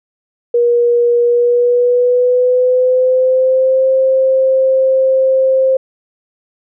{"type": "tone with pitch glide", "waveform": "sine", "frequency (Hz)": [477.6, 526.9], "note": ["A#4", "C5"], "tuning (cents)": [42, 12], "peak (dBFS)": -8, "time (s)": [0.54, 5.77], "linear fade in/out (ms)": 5, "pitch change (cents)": 170, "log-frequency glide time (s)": [1.22, 3.88], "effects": []}